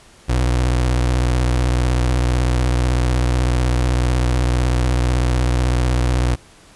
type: tone with vibrato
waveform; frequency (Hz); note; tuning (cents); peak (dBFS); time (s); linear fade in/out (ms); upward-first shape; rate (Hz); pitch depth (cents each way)
30% pulse; 61.74; B1; 0; -12; 0.28-6.36; 20; sine; 16; 100
effects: pink hiss -47 dBFS RMS until 6.75 s + resampled to 24000 Hz